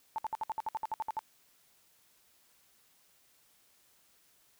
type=tone bursts; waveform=sine; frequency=880 Hz; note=A5; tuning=in tune; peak=-31 dBFS; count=13; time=0.16-1.191 s; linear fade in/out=0 ms; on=23 ms; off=61 ms; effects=white hiss -67 dBFS RMS until 4.59 s